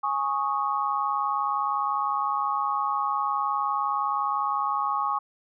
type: chord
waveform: sine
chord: Ab suspended fourth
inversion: none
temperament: equal with one note detuned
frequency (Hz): 830.6 / 1104.9 / 1244.5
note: Ab5 / Db6 / Eb6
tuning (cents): 0 / -6 / 0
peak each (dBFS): -29 / -26 / -30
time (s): 0.03-5.19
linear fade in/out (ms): 10
effects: none